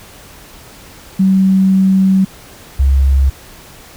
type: tone pair in turn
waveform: sine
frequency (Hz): 190.8 / 67.77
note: G3 / C#2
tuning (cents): -47 / -39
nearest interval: octave + tritone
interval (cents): 1792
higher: first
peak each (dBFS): -7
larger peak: neither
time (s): 1.19-2.25 / 2.79-3.3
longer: first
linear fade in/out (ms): 10
effects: pink hiss -38 dBFS RMS until 3.96 s